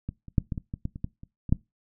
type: clicks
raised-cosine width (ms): 5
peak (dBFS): -19 / -30 / -8 / -17 / -20 / -20 / -17 / -25 / -17 / -30 / -22 / -7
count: 12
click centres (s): 0.09 / 0.283 / 0.382 / 0.522 / 0.578 / 0.739 / 0.854 / 0.959 / 1.044 / 1.234 / 1.493 / 1.525
effects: noise-tail reverb RT60 0.2 s tail -21 dB re dry